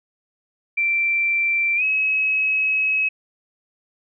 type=tone with pitch glide; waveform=sine; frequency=2349 to 2562 Hz; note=D7 to E7; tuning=0 to -50 cents; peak=-17 dBFS; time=0.77-3.09 s; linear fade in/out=10 ms; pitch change=+150 cents; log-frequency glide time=1.76-1.83 s; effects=none